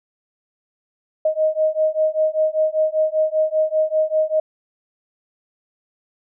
sine beating tone pair, 622.3 / 627.4 Hz, D#5 / D#5, 0 / +14 cents, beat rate 5.1 Hz, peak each -19 dBFS, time 1.25-4.4 s, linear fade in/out 5 ms, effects none

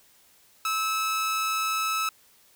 sawtooth tone with amplitude modulation, 1300 Hz, E6, 24 cents flat, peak -20 dBFS, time 0.65-2.09 s, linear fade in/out 2 ms, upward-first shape sine, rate 266 Hz, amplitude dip 25%, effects white hiss -59 dBFS RMS until 2.55 s

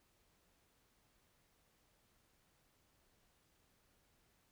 silence, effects pink hiss -75 dBFS RMS until 4.51 s

